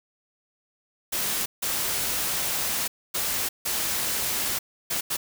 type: noise bursts at uneven times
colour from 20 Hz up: white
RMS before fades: -27 dBFS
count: 6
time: 1.12-1.46 / 1.62-2.88 / 3.14-3.49 / 3.65-4.59 / 4.9-5.01 / 5.1-5.17 s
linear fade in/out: 10 ms
effects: none